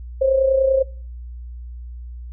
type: tone with amplitude modulation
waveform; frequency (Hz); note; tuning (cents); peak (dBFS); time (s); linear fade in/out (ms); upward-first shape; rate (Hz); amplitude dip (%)
sine; 533; C5; +32; -11; 0.21-0.83; 10; sine; 30.2; 55
effects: noise-tail reverb RT60 0.4 s tail -21 dB re dry + added 60 Hz sine -31 dBFS peak until 2.32 s